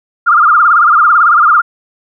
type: tone with vibrato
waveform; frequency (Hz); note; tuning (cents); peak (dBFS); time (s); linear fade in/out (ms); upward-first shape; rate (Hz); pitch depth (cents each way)
sine; 1297; E6; -28; -4; 0.26-1.62; 20; sine; 18; 160
effects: none